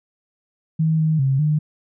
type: tone with pitch steps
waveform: sine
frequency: 159.3 / 157.4 / 134.7 / 151.8 Hz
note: D#3 / D#3 / C#3 / D#3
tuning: +41 / +20 / -49 / -42 cents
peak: -15 dBFS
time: 0.79-1.59 s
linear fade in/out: 10 ms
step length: 200 ms
effects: none